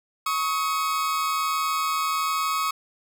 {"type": "tone pair together", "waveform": "40% pulse", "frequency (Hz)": [1108, 1269.2], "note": ["C#6", "D#6"], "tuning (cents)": [-1, 34], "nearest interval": "major second", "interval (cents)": 235, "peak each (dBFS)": [-25, -25], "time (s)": [0.26, 2.71], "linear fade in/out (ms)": 5, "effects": []}